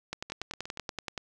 two click trains, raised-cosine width 0.2 ms, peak -17 / -23 dBFS, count 12 / 6, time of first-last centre 0.13-1.178 / 0.3-0.892 s, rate 10.5 / 8.45 Hz, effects none

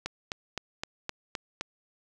click train, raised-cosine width 0.2 ms, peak -15 dBFS, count 7, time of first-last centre 0.06-1.61 s, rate 3.87 Hz, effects none

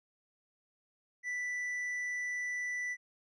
sine tone with tanh clipping, 1976 Hz, B6, in tune, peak -35 dBFS, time 1.23-2.97 s, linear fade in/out 50 ms, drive 5 dB, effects none

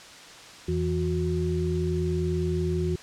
sine tone cluster, 84.2 / 164.8 / 363.1 Hz, E2 / E3 / F#4, +37 / 0 / -33 cents, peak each -28 dBFS, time 0.68-2.96 s, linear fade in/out 5 ms, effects white hiss -45 dBFS RMS until 3.02 s + low-pass 6000 Hz 12 dB/octave

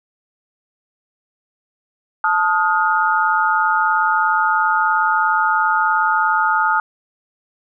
sine tone cluster, 877 / 1252 / 1429 Hz, A5 / D#6 / F6, -6 / +10 / +39 cents, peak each -18 dBFS, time 2.24-6.8 s, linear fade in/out 2 ms, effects none

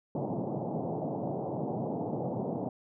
pink band-pass noise, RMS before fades -34 dBFS, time 0.15-2.69 s, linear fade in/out 2 ms, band 120 to 840 Hz, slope 48 dB/octave, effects none

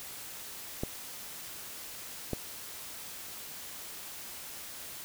clicks, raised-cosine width 2 ms, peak -18 dBFS, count 2, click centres 0.835 / 2.333 s, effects white hiss -44 dBFS RMS until 5.04 s

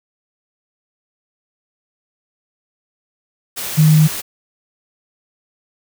sine tone in noise, 155.1 Hz, D#3, 5 cents flat, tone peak -7 dBFS, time 3.77-4.08 s, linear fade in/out 20 ms, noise white, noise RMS -25 dBFS, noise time 3.56-4.22 s, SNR +15 dB, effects none

